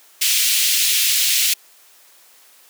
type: high-pass noise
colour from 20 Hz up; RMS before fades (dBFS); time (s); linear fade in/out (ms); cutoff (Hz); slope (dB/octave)
pink; -17; 0.21-1.54; 10; 2600; 24
effects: white hiss -50 dBFS RMS until 2.69 s + high-pass 400 Hz 12 dB/octave